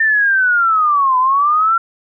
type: linear two-way sweep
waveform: sine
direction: down then up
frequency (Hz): 1802 to 1003 to 1373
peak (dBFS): -10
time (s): 0-1.78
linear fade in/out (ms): 5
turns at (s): 1.18
effects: none